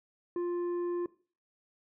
sine tone with tanh clipping, 350 Hz, F4, 4 cents sharp, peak -31 dBFS, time 0.36-1.06 s, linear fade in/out 2 ms, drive 6 dB, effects noise-tail reverb RT60 0.4 s tail -19 dB re dry

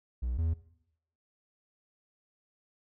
triangle tone pair in turn, 61 / 81.66 Hz, B1 / E2, -21 / -16 cents, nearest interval perfect fourth, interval 505 cents, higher second, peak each -28 / -25 dBFS, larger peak second, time 0.22-0.38 / 0.38-0.54 s, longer neither, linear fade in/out 10 ms, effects noise-tail reverb RT60 0.7 s tail -17 dB re dry

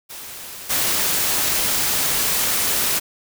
white noise with level steps, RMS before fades -35 / -20 dBFS, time 0.09-3 s, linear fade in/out 20 ms, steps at 0.69 s, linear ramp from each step 20 ms, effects none

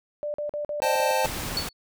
sine tone bursts, 591 Hz, D5, 11 cents sharp, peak -27 dBFS, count 6, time 0.23-1.11 s, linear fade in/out 0 ms, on 110 ms, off 44 ms
square chord, A half-diminished seventh, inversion first, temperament equal, 523.3 / 622.3 / 784 / 880 Hz, C5 / Eb5 / G5 / A5, 0 / 0 / 0 / 0 cents, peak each -27 / -30 / -31 / -26 dBFS, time 0.82-1.26 s, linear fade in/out 0 ms
pink noise, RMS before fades -32 dBFS, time 1.24-1.69 s, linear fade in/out 5 ms
sine tone with exponential decay, 4435 Hz, C#8, in tune, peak -21 dBFS, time 1.57-1.73 s, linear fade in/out 2 ms, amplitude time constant 33 ms
effects none

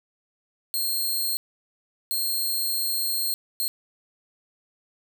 10% pulse tone bursts at uneven times, 4225 Hz, C8, 16 cents sharp, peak -17 dBFS, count 3, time 0.74-1.37 / 2.11-3.34 / 3.6-3.68 s, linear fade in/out 0 ms, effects none

